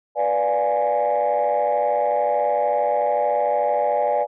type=chord; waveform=sine; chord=B diminished seventh; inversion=none; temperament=equal; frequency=493.9 / 587.3 / 698.5 / 830.6 Hz; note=B4 / D5 / F5 / Ab5; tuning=0 / 0 / 0 / 0 cents; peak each=-24 / -20 / -24 / -21 dBFS; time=0.15-4.27 s; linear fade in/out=50 ms; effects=tanh soft clip ceiling -12 dBFS